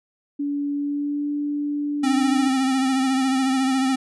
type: tone with pitch glide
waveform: sine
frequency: 286.5 to 291.5 Hz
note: D4 to D4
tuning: -43 to -13 cents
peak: -22 dBFS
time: 0.39-2.48 s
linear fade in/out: 10 ms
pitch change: +30 cents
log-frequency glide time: 0.74-1.3 s
type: tone with vibrato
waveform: square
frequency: 263.9 Hz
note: C4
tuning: 15 cents sharp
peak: -19 dBFS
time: 2.03-3.96 s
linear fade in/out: 10 ms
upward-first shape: triangle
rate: 14 Hz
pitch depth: 46 cents each way
effects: resampled to 24000 Hz